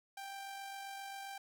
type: tone with amplitude modulation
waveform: sawtooth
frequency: 787 Hz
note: G5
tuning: 7 cents sharp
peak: -39 dBFS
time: 0.17-1.38 s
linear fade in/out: 5 ms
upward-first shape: sine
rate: 47.5 Hz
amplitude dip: 30%
effects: none